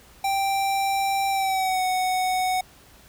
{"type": "tone with pitch glide", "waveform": "square", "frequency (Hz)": [784, 741.7], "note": ["G5", "F#5"], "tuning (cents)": [0, 4], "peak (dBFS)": -22, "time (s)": [0.24, 2.61], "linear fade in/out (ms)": 5, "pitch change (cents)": -96, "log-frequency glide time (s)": [1.3, 1.82], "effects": ["added 60 Hz sine -56 dBFS peak until 3.08 s", "pink hiss -52 dBFS RMS until 3.08 s"]}